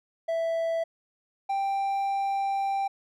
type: tone pair in turn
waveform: triangle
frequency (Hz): 660 / 787.4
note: E5 / G5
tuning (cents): +2 / +8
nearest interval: minor third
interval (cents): 306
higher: second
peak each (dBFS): -23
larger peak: neither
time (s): 0.28-0.84 / 1.49-2.88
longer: second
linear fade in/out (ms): 10
effects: none